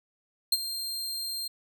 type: tone with ADSR envelope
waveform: sawtooth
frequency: 4186 Hz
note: C8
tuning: in tune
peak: -16 dBFS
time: 0.52-1.48 s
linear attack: 5 ms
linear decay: 39 ms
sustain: -13 dB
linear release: 9 ms
effects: none